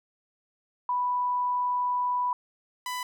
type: tone pair in turn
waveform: sine / sawtooth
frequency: 987.8 / 996.4 Hz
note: B5 / B5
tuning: 0 / +15 cents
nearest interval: unison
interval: 15 cents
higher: second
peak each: -24 / -27 dBFS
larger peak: first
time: 0.89-2.33 / 2.86-3.03 s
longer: first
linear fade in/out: 2 ms
effects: none